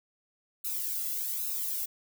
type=noise with flanger; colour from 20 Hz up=violet; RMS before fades=-33 dBFS; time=0.64-1.86 s; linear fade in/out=10 ms; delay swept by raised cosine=0.76 to 1.5 ms; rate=1.2 Hz; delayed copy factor=+0.75; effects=none